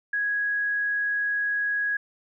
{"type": "tone", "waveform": "sine", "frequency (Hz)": 1661.2, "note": "G#6", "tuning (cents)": 0, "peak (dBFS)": -23, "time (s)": [0.13, 1.97], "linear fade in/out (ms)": 5, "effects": []}